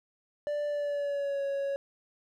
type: tone with pitch glide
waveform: triangle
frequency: 587.3 to 555.6 Hz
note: D5 to C#5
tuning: 0 to +4 cents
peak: -27 dBFS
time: 0.47-1.76 s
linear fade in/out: 0 ms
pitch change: -96 cents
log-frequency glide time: 0.67-1.43 s
effects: none